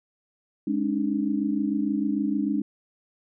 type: chord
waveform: sine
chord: Ab suspended fourth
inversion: none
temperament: equal with one note detuned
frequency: 207.7 / 277.2 / 303.8 Hz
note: Ab3 / Db4 / Eb4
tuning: 0 / 0 / -41 cents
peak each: -27 dBFS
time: 0.67-2.62 s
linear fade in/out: 5 ms
effects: none